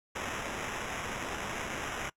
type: noise with sample-and-hold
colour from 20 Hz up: white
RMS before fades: -37 dBFS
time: 0.15-2.1 s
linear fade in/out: 10 ms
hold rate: 4410 Hz
effects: noise-tail reverb RT60 0.1 s tail -22 dB re dry + low-pass 10000 Hz 12 dB/octave